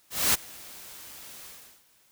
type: noise with ADSR envelope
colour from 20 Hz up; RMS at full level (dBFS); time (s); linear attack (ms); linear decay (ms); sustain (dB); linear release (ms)
white; -21; 0.1-1.84; 240; 18; -24; 390
effects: white hiss -63 dBFS RMS until 2.11 s